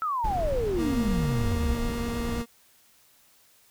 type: exponential sweep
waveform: sine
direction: down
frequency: 1337 to 61.74 Hz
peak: -25 dBFS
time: 0.02-1.75 s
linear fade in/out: 0 ms
type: noise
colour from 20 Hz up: brown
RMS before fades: -31 dBFS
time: 0.24-2.42 s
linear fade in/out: 5 ms
type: tone with vibrato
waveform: 30% pulse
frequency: 234.7 Hz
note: A#3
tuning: 12 cents sharp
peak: -27 dBFS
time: 0.76-2.46 s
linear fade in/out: 50 ms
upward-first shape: square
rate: 9.4 Hz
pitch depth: 9 cents each way
effects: white hiss -60 dBFS RMS until 3.7 s